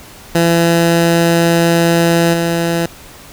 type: tone with level steps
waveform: 15% pulse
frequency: 168.5 Hz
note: E3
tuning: 38 cents sharp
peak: -3 / -7 dBFS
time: 0.35-2.86 s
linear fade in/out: 2 ms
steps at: 2.33 s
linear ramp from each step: 10 ms
effects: pink hiss -37 dBFS RMS until 3.32 s